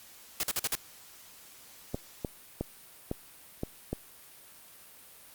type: noise bursts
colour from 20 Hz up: white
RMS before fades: -30 dBFS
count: 5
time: 0.4-0.753 s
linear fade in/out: 2 ms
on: 33 ms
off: 47 ms
type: clicks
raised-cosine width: 2 ms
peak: -18 dBFS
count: 6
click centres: 1.945 / 2.248 / 2.61 / 3.114 / 3.634 / 3.93 s
effects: white hiss -53 dBFS RMS until 5.34 s + Opus 48 kbps